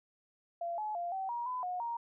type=tone with pitch steps; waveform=sine; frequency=685 / 852 / 695 / 767 / 950 / 1005 / 724 / 937 Hz; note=F5 / G#5 / F5 / G5 / A#5 / B5 / F#5 / A#5; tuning=-34 / +44 / -9 / -38 / +33 / +30 / -38 / +9 cents; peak=-34 dBFS; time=0.61-1.97 s; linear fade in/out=5 ms; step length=170 ms; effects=none